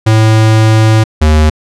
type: tone pair in turn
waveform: square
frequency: 110 / 77.07 Hz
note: A2 / D#2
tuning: 0 / -16 cents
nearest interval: tritone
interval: 616 cents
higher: first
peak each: -5 dBFS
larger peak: neither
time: 0.06-1.04 / 1.21-1.5 s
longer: first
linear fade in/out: 10 ms
effects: low-pass 8000 Hz 12 dB/octave